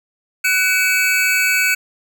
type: tone cluster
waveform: square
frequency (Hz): 1491 / 2271 / 2599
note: F#6 / C#7 / E7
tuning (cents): +13 / +41 / -25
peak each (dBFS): -19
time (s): 0.44-1.75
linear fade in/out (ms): 10
effects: none